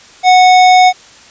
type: tone with hard clipping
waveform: sine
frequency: 736 Hz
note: F#5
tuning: 9 cents flat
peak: -5 dBFS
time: 0.23-0.93 s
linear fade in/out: 50 ms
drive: 18 dB
effects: white hiss -39 dBFS RMS until 1.3 s + resampled to 16000 Hz